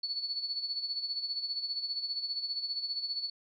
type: tone with tremolo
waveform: sine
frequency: 4435 Hz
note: C#8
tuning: in tune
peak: -30 dBFS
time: 0.03-3.3 s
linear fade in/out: 5 ms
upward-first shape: sine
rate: 15 Hz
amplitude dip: 65%
effects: none